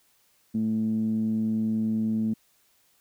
10% pulse tone with low-pass filter, 110 Hz, A2, in tune, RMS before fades -26 dBFS, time 0.54-2.34 s, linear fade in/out 10 ms, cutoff 230 Hz, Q 7.6, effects white hiss -65 dBFS RMS until 3 s

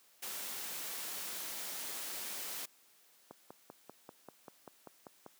white noise, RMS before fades -42 dBFS, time 0.22-2.66 s, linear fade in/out 10 ms
click train, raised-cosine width 1 ms, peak -33 dBFS, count 11, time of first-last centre 3.31-5.263 s, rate 5.12 Hz
effects white hiss -66 dBFS RMS until 5.39 s + high-pass 200 Hz 12 dB/octave

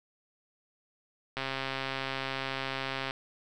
click train, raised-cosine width 0.3 ms, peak -17 dBFS, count 234, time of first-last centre 1.37-3.109 s, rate 134 Hz, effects none

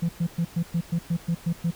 sine tone bursts, 168.9 Hz, E3, 42 cents sharp, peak -19 dBFS, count 10, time 0.02-1.71 s, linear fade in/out 10 ms, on 70 ms, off 110 ms, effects tanh soft clip ceiling -19 dBFS + pink hiss -47 dBFS RMS until 1.75 s

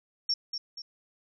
sine tone with echo, 5480 Hz, F8, 34 cents flat, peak -24 dBFS, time 0.29-0.34 s, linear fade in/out 5 ms, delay 240 ms, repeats 2, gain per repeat -7 dB, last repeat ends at 0.82 s, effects none

